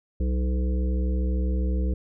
harmonic tone with a mistuned harmonic, 63.2 Hz, B1, 41 cents sharp, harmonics 1 / 3 / 5 / 7 / 8, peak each -22 / -32 / -36 / -39 / -40 dBFS, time 0.2-1.94 s, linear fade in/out 5 ms, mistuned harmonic 7, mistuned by -37 cents, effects none

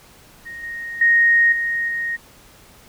sine tone with level steps, 1864.7 Hz, A#6, in tune, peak -31 / -27 / -11 / -19 / -21 dBFS, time 0.45-2.17 s, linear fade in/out 20 ms, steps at 0.63 / 1.01 / 1.52 / 1.88 s, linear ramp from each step 5 ms, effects pink hiss -48 dBFS RMS until 2.88 s

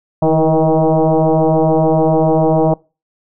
sine tone with frequency modulation, 155.56 Hz, D#3, in tune, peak -9 dBFS, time 0.22-2.74 s, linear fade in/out 5 ms, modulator 159 Hz, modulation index 4.3, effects noise-tail reverb RT60 0.3 s tail -24 dB re dry

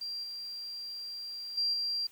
sine tone with level steps, 4741 Hz, D8, 16 cents sharp, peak -35 / -38 / -27 / -30 dBFS, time 0.01-2.07 s, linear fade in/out 5 ms, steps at 0.23 / 1.57 / 1.73 s, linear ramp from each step 10 ms, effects white hiss -60 dBFS RMS until 2.11 s

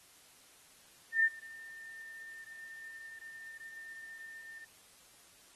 sine tone with ADSR envelope, 1804 Hz, A6, 43 cents sharp, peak -22 dBFS, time 1.12-4.65 s, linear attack 130 ms, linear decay 39 ms, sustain -24 dB, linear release 12 ms, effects white hiss -61 dBFS RMS until 5.55 s + AAC 32 kbps

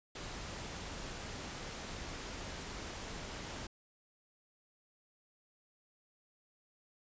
pink noise, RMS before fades -44 dBFS, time 0.15-3.67 s, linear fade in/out 5 ms, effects resampled to 16000 Hz

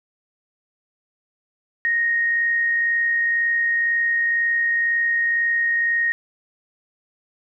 sine tone with amplitude modulation, 1864.7 Hz, A#6, in tune, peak -16 dBFS, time 1.85-6.12 s, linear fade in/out 0 ms, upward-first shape sine, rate 62 Hz, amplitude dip 25%, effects none

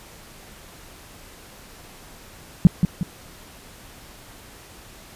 sine tone with echo, 175.8 Hz, F3, 12 cents sharp, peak -5 dBFS, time 2.65-2.67 s, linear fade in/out 0 ms, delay 180 ms, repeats 2, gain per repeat -7 dB, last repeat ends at 3.03 s, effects pink hiss -45 dBFS RMS until 5.15 s + resampled to 32000 Hz

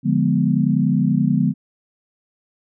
sine chord, D diminished seventh, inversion none, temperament equal with one note detuned, 146.83 / 176.44 / 207.7 / 246.9 Hz, D3 / F3 / Ab3 / Cb4, 0 / +18 / 0 / 0 cents, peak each -20 dBFS, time 0.03-1.54 s, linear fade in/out 50 ms, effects none

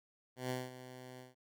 10% pulse tone with ADSR envelope, 127.2 Hz, C3, 48 cents flat, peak -27 dBFS, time 0.36-1.35 s, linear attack 140 ms, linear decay 200 ms, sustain -14 dB, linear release 160 ms, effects none

